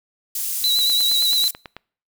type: high-pass noise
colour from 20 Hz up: pink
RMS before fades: -25 dBFS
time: 0.35-1.51 s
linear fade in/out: 5 ms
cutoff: 9200 Hz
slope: 12 dB/octave
type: tone with vibrato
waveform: sine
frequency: 3951 Hz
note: B7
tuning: in tune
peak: -16 dBFS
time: 0.64-1.48 s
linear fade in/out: 0 ms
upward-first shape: sine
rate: 8.9 Hz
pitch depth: 44 cents each way
type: click train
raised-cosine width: 0.3 ms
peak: -18 dBFS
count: 10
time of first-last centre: 0.79-1.766 s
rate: 9.22 Hz
effects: noise-tail reverb RT60 0.5 s tail -26 dB re dry